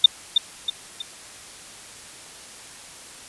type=tone with echo; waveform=sine; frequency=3617 Hz; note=A7; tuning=47 cents sharp; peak=-5 dBFS; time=0.04-0.06 s; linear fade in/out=5 ms; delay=320 ms; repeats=3; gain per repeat=-7 dB; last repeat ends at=1.02 s; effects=white hiss -42 dBFS RMS until 3.28 s + resampled to 24000 Hz